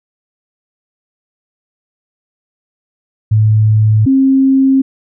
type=tone pair in turn; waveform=sine; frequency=108.1 / 267.7 Hz; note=A2 / C4; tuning=-30 / +40 cents; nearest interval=octave + major third; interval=1570 cents; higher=second; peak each=-6 dBFS; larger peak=neither; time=3.31-4.06 / 4.06-4.82 s; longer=second; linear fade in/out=10 ms; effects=none